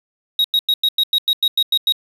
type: tone bursts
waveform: triangle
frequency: 3794 Hz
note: A#7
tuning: 30 cents sharp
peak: -11 dBFS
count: 11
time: 0.39-1.923 s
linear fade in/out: 2 ms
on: 53 ms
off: 95 ms
effects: 7-bit